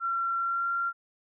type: tone with pitch glide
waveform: sine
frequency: 1363 to 1378.8 Hz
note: F6 to F6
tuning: -43 to -23 cents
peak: -26 dBFS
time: 0-0.93 s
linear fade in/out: 50 ms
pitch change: +20 cents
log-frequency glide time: 0.36-0.69 s
effects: none